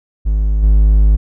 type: tone with level steps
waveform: triangle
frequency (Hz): 51.91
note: G#1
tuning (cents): 0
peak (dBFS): -9 / -4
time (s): 0.25-1.17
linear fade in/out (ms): 20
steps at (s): 0.62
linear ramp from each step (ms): 20
effects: none